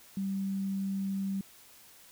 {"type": "tone", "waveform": "sine", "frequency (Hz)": 194.7, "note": "G3", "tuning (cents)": -12, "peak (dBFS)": -30, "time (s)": [0.17, 1.41], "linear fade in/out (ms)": 2, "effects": ["white hiss -56 dBFS RMS until 2.11 s"]}